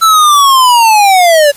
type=linear sweep; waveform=square; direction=down; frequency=1338 to 562 Hz; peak=-4 dBFS; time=0.01-1.52 s; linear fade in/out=20 ms; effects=white hiss -34 dBFS RMS until 1.56 s + resampled to 32000 Hz